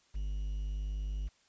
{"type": "tone with quantisation", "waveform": "triangle", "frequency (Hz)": 50.3, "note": "G1", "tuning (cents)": 45, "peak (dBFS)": -31, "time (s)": [0.14, 1.29], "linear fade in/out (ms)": 20, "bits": 10, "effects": ["white hiss -68 dBFS RMS until 1.48 s", "resampled to 16000 Hz"]}